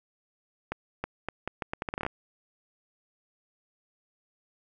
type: accelerating click train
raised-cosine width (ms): 0.5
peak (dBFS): -16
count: 14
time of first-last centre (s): 0.72-2.065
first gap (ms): 320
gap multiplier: 0.77
effects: none